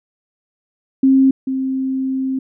sine tone pair in turn, 266.9 / 264.1 Hz, C4 / C4, +35 / +16 cents, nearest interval unison, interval 19 cents, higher first, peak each -8 / -17 dBFS, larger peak first, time 1.03-1.31 / 1.47-2.39 s, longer second, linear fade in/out 5 ms, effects none

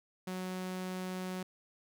sawtooth tone, 184.7 Hz, F#3, 3 cents flat, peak -33 dBFS, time 0.27-1.43 s, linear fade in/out 5 ms, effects none

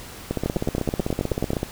two click trains, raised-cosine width 2 ms, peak -9 / -10 dBFS, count 11 / 22, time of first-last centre 0.46-1.533 / 0.31-1.631 s, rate 9.32 / 15.9 Hz, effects pink hiss -40 dBFS RMS until 1.71 s

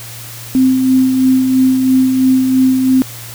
sine tone with tremolo, 260 Hz, C4, 11 cents flat, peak -6 dBFS, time 0.55-3.02 s, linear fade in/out 0 ms, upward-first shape sine, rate 3 Hz, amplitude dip 40%, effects added 116 Hz sine -32 dBFS peak until 3.34 s + white hiss -31 dBFS RMS until 3.34 s

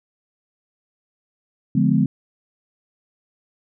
sine chord, D diminished seventh, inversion none, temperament just, 146.83 / 176.2 / 211.4 / 253.7 Hz, D3 / F3 / Ab3 / Cb4, 0 / +16 / +31 / +47 cents, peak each -20 / -20 / -19 / -20 dBFS, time 1.75-2.06 s, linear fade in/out 5 ms, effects none

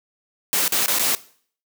white noise with dropouts, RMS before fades -20 dBFS, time 0.53-1.15 s, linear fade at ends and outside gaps 0 ms, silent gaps 0.679-0.722 / 0.86-0.881 / 0.986-0.995 s, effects noise-tail reverb RT60 0.5 s tail -18 dB re dry + high-pass 200 Hz 12 dB/octave

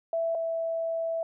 sine tone pair in turn, 662 / 658.8 Hz, E5 / E5, +7 / -1 cents, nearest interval unison, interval 8 cents, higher first, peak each -25 / -27 dBFS, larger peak first, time 0.13-0.35 / 0.35-1.23 s, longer second, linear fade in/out 2 ms, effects none

